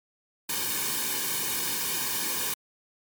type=noise with comb filter; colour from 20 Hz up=white; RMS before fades=-29 dBFS; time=0.49-2.54 s; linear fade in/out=5 ms; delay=1.5 ms; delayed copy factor=-1; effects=MP3 96 kbps